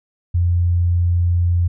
sine tone, 87.2 Hz, F2, 2 cents flat, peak -13 dBFS, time 0.34-1.68 s, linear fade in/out 10 ms, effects none

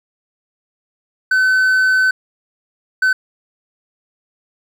triangle tone bursts at uneven times, 1519 Hz, F#6, 45 cents sharp, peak -9 dBFS, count 2, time 1.31-2.11 / 3.02-3.13 s, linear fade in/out 5 ms, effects none

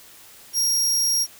sawtooth tone, 5610 Hz, F8, 7 cents sharp, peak -16 dBFS, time 0.53-1.27 s, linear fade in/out 50 ms, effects white hiss -47 dBFS RMS until 1.39 s

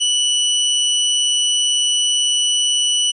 sawtooth tone with amplitude modulation, 2960 Hz, F#7, in tune, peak -10 dBFS, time 0-3.12 s, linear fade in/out 20 ms, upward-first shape sine, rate 138 Hz, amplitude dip 25%, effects resampled to 24000 Hz

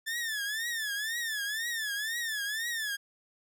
sawtooth tone with vibrato, 1760 Hz, A6, in tune, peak -28 dBFS, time 0.06-2.97 s, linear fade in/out 20 ms, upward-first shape triangle, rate 2 Hz, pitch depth 160 cents each way, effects none

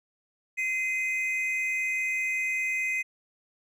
triangle tone pair together, 2062 / 2507 Hz, C7 / D#7, -26 / +12 cents, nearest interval minor third, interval 338 cents, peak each -27 / -28 dBFS, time 0.57-3.03 s, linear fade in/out 20 ms, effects none

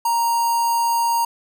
square tone with notch filter, 932.3 Hz, A#5, in tune, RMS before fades -19 dBFS, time 0.05-1.25 s, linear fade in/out 5 ms, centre 3100 Hz, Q 1.3, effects none

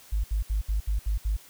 sine tone bursts, 51.7 Hz, G#1, 7 cents flat, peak -22 dBFS, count 7, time 0.12-1.368 s, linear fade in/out 10 ms, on 120 ms, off 68 ms, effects tanh soft clip ceiling -18 dBFS + white hiss -52 dBFS RMS until 1.49 s

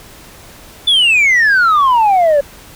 sine exponential sweep, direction down, 3529 to 554.4 Hz, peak -5 dBFS, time 0.87-2.41 s, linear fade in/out 10 ms, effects tanh soft clip ceiling -6 dBFS + pink hiss -38 dBFS RMS until 2.75 s

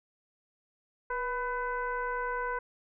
sine tone with frequency modulation, 997 Hz, B5, 16 cents sharp, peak -30 dBFS, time 1.1-2.59 s, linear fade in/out 5 ms, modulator 511 Hz, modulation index 1.2, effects none

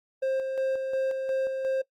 triangle tone with tremolo, 530 Hz, C5, 22 cents sharp, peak -22 dBFS, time 0.22-1.82 s, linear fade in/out 10 ms, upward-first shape square, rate 2.8 Hz, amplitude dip 40%, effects noise-tail reverb RT60 0.1 s tail -21 dB re dry + Opus 48 kbps

